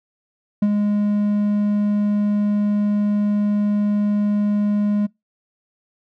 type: tone with ADSR envelope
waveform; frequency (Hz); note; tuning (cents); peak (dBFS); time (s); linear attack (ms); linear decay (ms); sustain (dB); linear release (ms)
triangle; 206.8; G#3; -7; -10; 0.62-5.07; 6; 46; -4; 16
effects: noise-tail reverb RT60 0.2 s tail -25 dB re dry